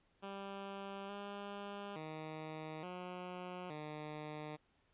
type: tone with pitch steps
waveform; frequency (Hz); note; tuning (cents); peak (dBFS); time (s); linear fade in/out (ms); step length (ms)
10% pulse; 197.2 / 201.7 / 156.5 / 180.6 / 151.8; G3 / G3 / D#3 / F#3 / D#3; +11 / +50 / +10 / -42 / -42; -36; 0.22-4.57; 20; 870
effects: pink hiss -75 dBFS RMS until 4.93 s + resampled to 8000 Hz